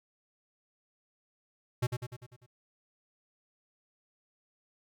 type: tone with echo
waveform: square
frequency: 122.6 Hz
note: B2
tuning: 12 cents flat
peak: -27 dBFS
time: 1.82-1.87 s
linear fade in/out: 10 ms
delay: 99 ms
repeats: 6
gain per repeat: -5 dB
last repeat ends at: 2.464 s
effects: none